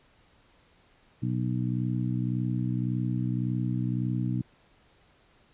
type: harmonic tone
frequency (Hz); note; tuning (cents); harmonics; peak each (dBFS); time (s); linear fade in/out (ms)
61.8; B1; +2; 2 / 3 / 4 / 5; -28 / -32 / -34 / -36; 1.22-4.42; 10
effects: pink hiss -62 dBFS RMS until 5.53 s + resampled to 8000 Hz